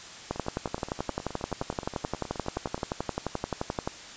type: two click trains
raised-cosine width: 1 ms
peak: -14 / -23 dBFS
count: 42 / 24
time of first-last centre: 0.31-3.875 / 0.36-2.779 s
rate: 11.5 / 9.51 Hz
effects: white hiss -44 dBFS RMS until 4.16 s + resampled to 16000 Hz